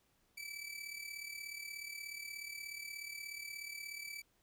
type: tone with amplitude modulation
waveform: sawtooth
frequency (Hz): 2310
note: D7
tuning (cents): -29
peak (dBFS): -38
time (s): 0.37-4.22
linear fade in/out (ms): 10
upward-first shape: sine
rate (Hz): 36.7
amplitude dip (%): 65
effects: pink hiss -75 dBFS RMS until 4.42 s